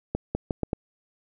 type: accelerating click train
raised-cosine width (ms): 2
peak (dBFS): -12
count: 5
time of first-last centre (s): 0.15-0.731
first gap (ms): 200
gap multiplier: 0.79
effects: none